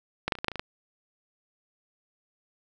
clicks, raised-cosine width 0.3 ms, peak -11 / -8 / -23 / -22 / -13 / -10 / -21 / -19 / -14 dBFS, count 9, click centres 0.28 / 0.322 / 0.353 / 0.387 / 0.445 / 0.483 / 0.517 / 0.557 / 0.595 s, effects none

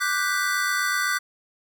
square chord, G major seventh, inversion second, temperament equal, 1174.7 / 1480 / 1568 / 1975.5 Hz, D6 / F#6 / G6 / B6, 0 / 0 / 0 / 0 cents, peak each -29 / -27 / -29 / -29 dBFS, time 0-1.19 s, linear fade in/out 20 ms, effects none

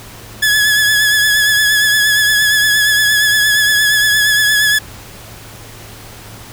sawtooth tone with vibrato, 1700 Hz, G#6, 40 cents sharp, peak -6 dBFS, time 0.42-4.79 s, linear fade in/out 10 ms, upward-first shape triangle, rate 8.6 Hz, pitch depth 42 cents each way, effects added 109 Hz sine -38 dBFS peak until 6.52 s + pink hiss -35 dBFS RMS until 6.52 s

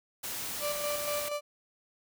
white noise, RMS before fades -37 dBFS, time 0.23-1.29 s, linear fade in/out 10 ms
35% pulse tone with tremolo, 587.3 Hz, D5, in tune, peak -29 dBFS, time 0.6-1.41 s, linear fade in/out 50 ms, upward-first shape square, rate 4.2 Hz, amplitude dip 45%
effects none

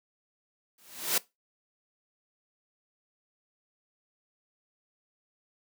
white noise with exponential growth, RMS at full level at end -23 dBFS, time 0.78-1.18 s, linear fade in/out 5 ms, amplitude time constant 86 ms, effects noise-tail reverb RT60 0.2 s tail -20 dB re dry + high-pass 150 Hz 12 dB/octave

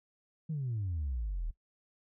sine exponential sweep, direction down, 164 to 36.71 Hz, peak -31 dBFS, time 0.49-1.51 s, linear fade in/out 10 ms, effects noise-tail reverb RT60 0.1 s tail -18 dB re dry + tanh soft clip ceiling -29 dBFS

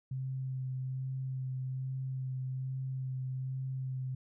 sine tone with vibrato, 130.81 Hz, C3, in tune, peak -34 dBFS, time 0.11-4.15 s, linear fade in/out 5 ms, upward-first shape sine, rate 1.2 Hz, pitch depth 14 cents each way, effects none

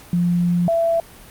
sine tone pair in turn, 174.61 / 667.5 Hz, F3 / E5, 0 / +22 cents, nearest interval octave + major seventh, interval 2322 cents, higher second, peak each -15 dBFS, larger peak neither, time 0.13-0.68 / 0.68-1 s, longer first, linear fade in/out 2 ms, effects pink hiss -43 dBFS RMS until 1.3 s + Opus 48 kbps

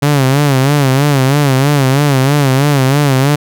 sawtooth tone with vibrato, 138.59 Hz, C#3, in tune, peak -4 dBFS, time 0.02-3.36 s, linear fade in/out 10 ms, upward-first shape sine, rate 3.1 Hz, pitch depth 110 cents each way, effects none

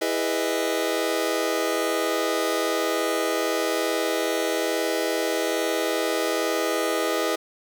sawtooth chord, E major seventh, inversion none, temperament just, 329.6 / 412 / 494.4 / 618.1 Hz, E4 / G#4 / B4 / D#5, 0 / -14 / +2 / -12 cents, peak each -24 dBFS, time 0.01-7.36 s, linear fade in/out 10 ms, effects none

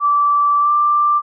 sine tone with pitch glide, 1162 to 1180.3 Hz, D6 to D6, -19 to +8 cents, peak -11 dBFS, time 0-1.22 s, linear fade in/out 50 ms, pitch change +27 cents, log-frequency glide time 0.6-0.71 s, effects none

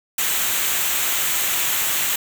white noise with comb filter, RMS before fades -21 dBFS, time 0.18-2.16 s, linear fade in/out 5 ms, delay 0.2 ms, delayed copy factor -0.55, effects none

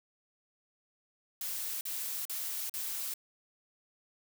blue noise bursts, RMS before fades -37 dBFS, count 4, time 1.41-3.139 s, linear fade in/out 2 ms, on 400 ms, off 43 ms, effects none

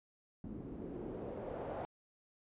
white noise with low-pass filter sweep, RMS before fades -44 dBFS, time 0.44-1.85 s, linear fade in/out 0 ms, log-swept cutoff 240 to 700 Hz, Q 2.1, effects resampled to 8000 Hz

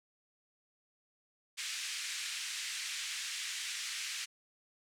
pink band-pass noise, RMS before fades -40 dBFS, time 1.57-4.26 s, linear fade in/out 20 ms, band 1900 to 8700 Hz, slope 24 dB/octave, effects none

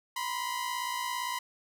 sawtooth tone pair together, 968.4 / 1026 Hz, B5 / C6, -34 / -34 cents, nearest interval minor second, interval 100 cents, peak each -31 / -31 dBFS, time 0.16-1.39 s, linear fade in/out 5 ms, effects none

